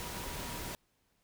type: tone in noise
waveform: sine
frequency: 961 Hz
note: B5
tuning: 48 cents flat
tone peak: -50 dBFS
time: 0-0.75 s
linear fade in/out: 0 ms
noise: pink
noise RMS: -41 dBFS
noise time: 0-0.75 s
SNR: -12 dB
effects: pink hiss -75 dBFS RMS until 1.23 s